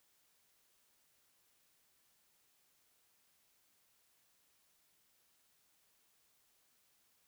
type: silence
effects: white hiss -74 dBFS RMS until 7.27 s